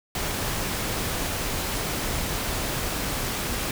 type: noise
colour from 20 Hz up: pink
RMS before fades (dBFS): -28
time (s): 0.15-3.71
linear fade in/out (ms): 2
effects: none